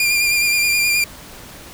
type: tone with vibrato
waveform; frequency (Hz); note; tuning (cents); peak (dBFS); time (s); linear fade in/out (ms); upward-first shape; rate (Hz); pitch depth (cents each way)
sawtooth; 2400; D7; +37; -11; 0-1.04; 2; sine; 9.5; 24
effects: pink hiss -38 dBFS RMS until 1.73 s